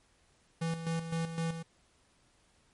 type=tone with tremolo; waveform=square; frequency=164.81 Hz; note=E3; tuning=in tune; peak=-31 dBFS; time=0.61-1.63 s; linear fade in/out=10 ms; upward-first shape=square; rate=3.9 Hz; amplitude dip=60%; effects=pink hiss -68 dBFS RMS until 2.73 s + MP3 48 kbps

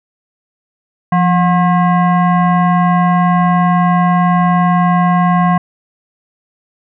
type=tone with frequency modulation; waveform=sine; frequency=174.61 Hz; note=F3; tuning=in tune; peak=-8 dBFS; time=1.12-5.58 s; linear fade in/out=5 ms; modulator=899 Hz; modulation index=1; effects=none

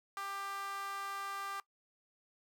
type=tone with high-pass filter; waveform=sawtooth; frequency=395.4 Hz; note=G4; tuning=15 cents sharp; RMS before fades=-41 dBFS; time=0.17-1.6 s; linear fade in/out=0 ms; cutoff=1100 Hz; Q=4.2; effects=noise-tail reverb RT60 0.1 s tail -21 dB re dry

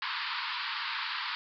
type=band-pass noise; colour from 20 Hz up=pink; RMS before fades=-35 dBFS; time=0.02-1.35 s; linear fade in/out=0 ms; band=910 to 4800 Hz; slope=96 dB/octave; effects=none

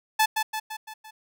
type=tone with echo; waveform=sawtooth; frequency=869 Hz; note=A5; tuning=22 cents flat; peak=-14 dBFS; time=0.19-0.26 s; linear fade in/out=10 ms; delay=170 ms; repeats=5; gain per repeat=-5 dB; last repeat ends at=1.11 s; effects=none

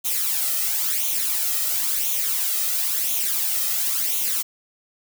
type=noise with flanger; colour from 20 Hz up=blue; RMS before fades=-23 dBFS; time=0.04-4.43 s; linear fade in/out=20 ms; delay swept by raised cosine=0.3 to 1.6 ms; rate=0.97 Hz; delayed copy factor=+0.65; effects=none

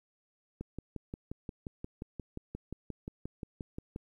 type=click train; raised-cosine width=3 ms; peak=-26 dBFS; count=20; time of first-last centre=0.61-3.961 s; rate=5.67 Hz; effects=11-bit

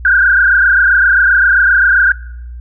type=tone with frequency modulation; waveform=sine; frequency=1528 Hz; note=G6; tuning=45 cents flat; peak=-6 dBFS; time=0.05-2.12 s; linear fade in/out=2 ms; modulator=27.6 Hz; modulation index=3.1; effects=noise-tail reverb RT60 0.8 s tail -23 dB re dry + added 60 Hz sine -25 dBFS peak until 2.6 s

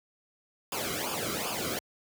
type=noise with flanger; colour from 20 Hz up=pink; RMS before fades=-33 dBFS; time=0.72-1.79 s; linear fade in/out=2 ms; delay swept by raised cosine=0.5 to 1.15 ms; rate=2.6 Hz; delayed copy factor=-0.85; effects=high-pass 80 Hz 12 dB/octave

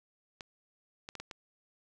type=clicks; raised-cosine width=0.2 ms; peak=-25 dBFS; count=5; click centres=0.408 / 1.089 / 1.153 / 1.2 / 1.312 s; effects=none

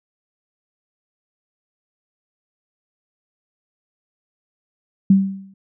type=tone with exponential decay; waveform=sine; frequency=193.9 Hz; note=G3; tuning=19 cents flat; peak=-6 dBFS; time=5.1-5.54 s; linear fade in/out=5 ms; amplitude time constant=95 ms; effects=none

